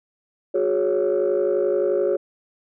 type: chord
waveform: sine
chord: F# suspended second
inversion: none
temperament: equal with one note detuned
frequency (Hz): 363.8 / 415.3 / 554.4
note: F#4 / G#4 / C#5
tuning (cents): -29 / 0 / 0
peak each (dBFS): -21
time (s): 0.54-2.17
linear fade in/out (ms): 10
effects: tanh soft clip ceiling -13 dBFS